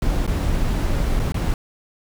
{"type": "noise with dropouts", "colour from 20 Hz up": "brown", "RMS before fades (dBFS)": -20, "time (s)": [0.02, 1.54], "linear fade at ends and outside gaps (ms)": 1, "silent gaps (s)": [[0.266, 0.276], [1.193, 1.198], [1.321, 1.343]], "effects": []}